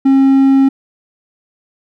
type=tone; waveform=triangle; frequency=270.1 Hz; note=C#4; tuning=45 cents flat; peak=-4 dBFS; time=0.05-0.69 s; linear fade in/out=10 ms; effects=none